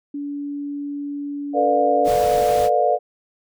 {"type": "tone", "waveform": "sine", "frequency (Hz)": 286.7, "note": "D4", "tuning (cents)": -42, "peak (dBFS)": -25, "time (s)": [0.14, 2.08], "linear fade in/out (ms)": 5}
{"type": "chord", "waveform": "sine", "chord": "B half-diminished seventh", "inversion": "third", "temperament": "just", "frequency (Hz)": [444.5, 493.9, 592.7, 711.2], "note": ["A4", "B4", "D5", "F5"], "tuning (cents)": [18, 0, 16, 31], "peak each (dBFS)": [-23, -22, -20, -18], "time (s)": [1.53, 2.99], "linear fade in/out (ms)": 50}
{"type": "noise", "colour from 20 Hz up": "pink", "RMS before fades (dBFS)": -31, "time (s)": [2.04, 2.7], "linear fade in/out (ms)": 50}
{"effects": []}